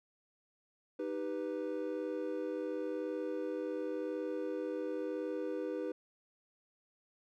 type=chord; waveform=triangle; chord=Eb augmented; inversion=none; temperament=equal; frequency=311.1 / 392 / 493.9 Hz; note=Eb4 / G4 / B4; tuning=0 / 0 / 0 cents; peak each=-38 / -39 / -37 dBFS; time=0.99-5.92 s; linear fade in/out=5 ms; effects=none